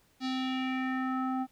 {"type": "tone with low-pass filter sweep", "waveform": "square", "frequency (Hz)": 259.8, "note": "C4", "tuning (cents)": -12, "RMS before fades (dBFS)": -32, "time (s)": [0.2, 1.47], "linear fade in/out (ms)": 50, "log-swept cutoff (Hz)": [4600, 940], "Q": 3, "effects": ["pink hiss -67 dBFS RMS until 1.51 s"]}